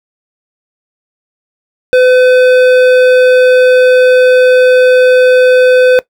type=tone with hard clipping; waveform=sine; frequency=506 Hz; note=B4; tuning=42 cents sharp; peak=-5 dBFS; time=1.93-5.99 s; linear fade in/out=0 ms; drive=12 dB; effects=noise-tail reverb RT60 0.1 s tail -19 dB re dry